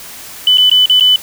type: tone with dropouts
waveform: sine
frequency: 3000 Hz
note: F#7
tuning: 23 cents sharp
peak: -5 dBFS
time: 0.47-1.16 s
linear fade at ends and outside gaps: 2 ms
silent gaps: 0.574-0.581 / 0.698-0.714 / 0.858-0.897 / 0.999-1.007 s
effects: white hiss -31 dBFS RMS until 1.22 s